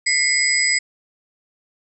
sine tone cluster, 2004 / 2146 / 4955 / 7820 Hz, B6 / C7 / D#8 / B8, +25 / +43 / -8 / -18 cents, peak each -21 dBFS, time 0.06-0.79 s, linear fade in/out 10 ms, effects none

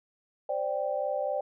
sine chord, C suspended second, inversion none, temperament equal, 523.3 / 587.3 / 784 Hz, C5 / D5 / G5, 0 / 0 / 0 cents, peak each -33 / -30 / -34 dBFS, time 0.49-1.41 s, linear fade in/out 5 ms, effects none

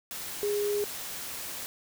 sine tone in noise, 411.8 Hz, G#4, 15 cents flat, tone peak -26 dBFS, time 0.43-0.84 s, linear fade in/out 0 ms, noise white, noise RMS -38 dBFS, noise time 0.11-1.66 s, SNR +9 dB, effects none

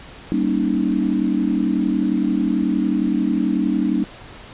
sine chord, Eb dominant seventh, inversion first, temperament just, 194.45 / 233.3 / 280 / 311.1 Hz, G3 / Bb3 / Db4 / Eb4, -14 / +2 / +18 / 0 cents, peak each -22 dBFS, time 0.32-4.04 s, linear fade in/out 0 ms, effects pink hiss -40 dBFS RMS until 4.53 s + resampled to 8000 Hz

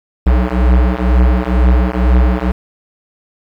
square beating tone pair, 60.6 / 62.7 Hz, B1 / B1, -32 / +27 cents, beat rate 2.1 Hz, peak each -13 / -12 dBFS, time 0.26-2.52 s, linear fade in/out 10 ms, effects low-pass 2000 Hz 12 dB/octave + 7-bit

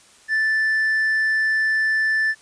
triangle tone with hard clipping, 1760 Hz, A6, in tune, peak -16 dBFS, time 0.28-2.35 s, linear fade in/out 50 ms, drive 1 dB, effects white hiss -51 dBFS RMS until 2.41 s + resampled to 22050 Hz

